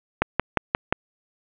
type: click train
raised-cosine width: 0.5 ms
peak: -3 dBFS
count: 5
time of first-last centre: 0.22-0.925 s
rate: 5.67 Hz
effects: resampled to 8000 Hz + 7-bit